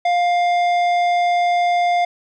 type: tone with tanh clipping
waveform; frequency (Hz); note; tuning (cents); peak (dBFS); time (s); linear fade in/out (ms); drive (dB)
sine; 703; F5; +11; -16; 0.05-2.05; 5; 12
effects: none